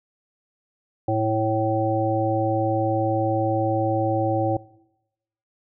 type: harmonic tone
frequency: 110 Hz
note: A2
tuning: in tune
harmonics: 1 / 3 / 5 / 7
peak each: -25 / -25 / -25 / -25 dBFS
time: 1.08-4.57 s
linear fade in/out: 5 ms
effects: noise-tail reverb RT60 0.9 s tail -21 dB re dry